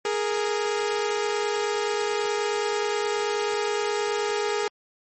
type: tone pair together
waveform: sawtooth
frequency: 415.3 / 464.7 Hz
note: G#4 / A#4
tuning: 0 / -5 cents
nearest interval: major second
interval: 195 cents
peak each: -21 / -25 dBFS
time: 0.05-4.68 s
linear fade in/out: 2 ms
effects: MP3 32 kbps